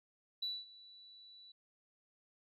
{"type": "tone with ADSR envelope", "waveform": "sine", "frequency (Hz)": 3951, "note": "B7", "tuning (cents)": 0, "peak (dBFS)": -34, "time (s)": [0.42, 1.52], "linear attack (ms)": 8, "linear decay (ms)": 220, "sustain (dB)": -21, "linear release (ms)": 6, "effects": ["tanh soft clip ceiling -31 dBFS"]}